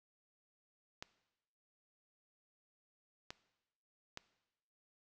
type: clicks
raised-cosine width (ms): 0.2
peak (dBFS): -26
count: 3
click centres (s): 1.025 / 3.305 / 4.174
effects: noise-tail reverb RT60 1.0 s tail -18 dB re dry

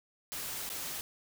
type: noise with dropouts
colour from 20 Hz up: white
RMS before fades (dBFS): -39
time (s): 0.32-1.01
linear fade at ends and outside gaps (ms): 0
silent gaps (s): 0.691-0.701
effects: none

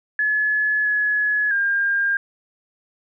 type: tone with pitch steps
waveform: sine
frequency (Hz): 1708 / 1695 / 1606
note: G#6 / G#6 / G6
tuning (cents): +48 / +35 / +41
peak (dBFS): -17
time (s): 0.19-2.17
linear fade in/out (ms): 2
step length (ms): 660
effects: none

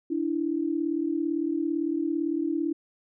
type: tone pair together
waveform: sine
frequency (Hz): 293.7 / 331.5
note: D4 / E4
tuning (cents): 0 / +10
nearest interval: major second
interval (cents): 210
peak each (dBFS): -28 / -27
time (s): 0.1-2.73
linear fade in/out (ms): 10
effects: none

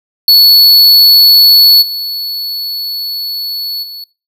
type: tone with level steps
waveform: square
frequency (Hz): 4414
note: C#8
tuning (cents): -8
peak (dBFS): -3 / -17 / -25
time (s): 0.28-4.04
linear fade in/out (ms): 2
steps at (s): 1.81 / 3.82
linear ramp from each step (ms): 20
effects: noise-tail reverb RT60 0.3 s tail -19 dB re dry

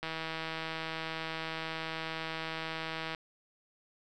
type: click train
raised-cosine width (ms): 0.3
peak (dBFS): -21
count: 503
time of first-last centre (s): 0.03-3.148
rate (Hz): 161
effects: none

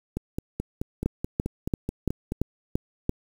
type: two click trains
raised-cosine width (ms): 3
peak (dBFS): -15 / -10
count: 11 / 7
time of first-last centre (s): 0.17-2.321 / 1.06-3.094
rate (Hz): 4.65 / 2.95
effects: 7-bit

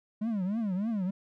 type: tone with vibrato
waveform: triangle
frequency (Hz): 205.1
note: G#3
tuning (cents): -21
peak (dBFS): -26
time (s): 0.21-1.11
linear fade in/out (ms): 10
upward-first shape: triangle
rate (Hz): 3.3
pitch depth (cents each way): 260
effects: none

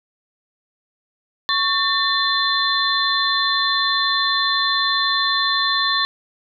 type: tone cluster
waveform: sine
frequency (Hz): 1110 / 1794 / 3531 / 4090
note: C#6 / A6 / A7 / C8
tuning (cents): +2 / +33 / +5 / -40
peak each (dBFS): -22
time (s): 1.49-6.05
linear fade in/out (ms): 0
effects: none

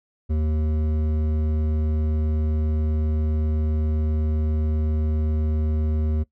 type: tone with hard clipping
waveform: sine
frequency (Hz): 77.3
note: D#2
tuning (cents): -11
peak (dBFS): -22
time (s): 0.29-6.24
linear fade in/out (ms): 20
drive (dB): 11
effects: noise-tail reverb RT60 0.1 s tail -19 dB re dry

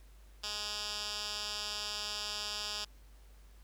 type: tone with band-pass filter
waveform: 10% pulse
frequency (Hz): 208.6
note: G#3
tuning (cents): +8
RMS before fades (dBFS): -39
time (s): 0.43-2.85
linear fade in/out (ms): 10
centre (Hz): 4600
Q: 2.4
effects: added 50 Hz sine -54 dBFS peak until 3.63 s + pink hiss -66 dBFS RMS until 3.63 s

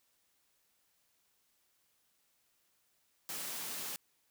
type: high-pass noise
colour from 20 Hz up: white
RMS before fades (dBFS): -41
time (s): 3.29-3.96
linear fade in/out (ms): 0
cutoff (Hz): 130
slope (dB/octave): 96
effects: white hiss -75 dBFS RMS until 4.3 s

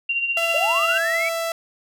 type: tone with tremolo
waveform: sine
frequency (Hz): 2765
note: F7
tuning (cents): -18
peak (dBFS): -18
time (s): 0.09-0.98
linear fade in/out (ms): 5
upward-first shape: sine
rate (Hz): 15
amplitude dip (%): 55
type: tone with pitch glide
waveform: sawtooth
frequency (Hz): 670 to 663.5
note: E5 to E5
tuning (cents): +28 to +11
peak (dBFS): -19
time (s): 0.37-1.52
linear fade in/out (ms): 2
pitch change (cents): -17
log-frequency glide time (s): 0.57-1.04
type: linear sweep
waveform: sine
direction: up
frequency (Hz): 554.4 to 2315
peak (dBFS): -21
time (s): 0.54-1.29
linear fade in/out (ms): 5
effects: none

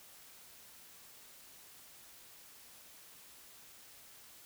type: silence
effects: white hiss -57 dBFS RMS until 4.45 s

